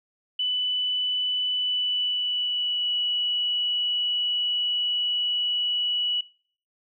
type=tone with pitch glide; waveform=sine; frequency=2988 to 2940 Hz; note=F#7 to F#7; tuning=+16 to -12 cents; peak=-23 dBFS; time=0.39-6.21 s; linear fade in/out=5 ms; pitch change=-28 cents; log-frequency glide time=1.56-2.93 s; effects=noise-tail reverb RT60 0.5 s tail -21 dB re dry